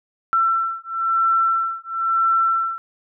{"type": "beating tone pair", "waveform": "sine", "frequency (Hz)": [1343, 1344], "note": ["E6", "E6"], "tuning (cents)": [32, 33], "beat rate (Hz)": 1, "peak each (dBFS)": -20, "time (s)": [0.33, 2.78], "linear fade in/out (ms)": 0, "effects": []}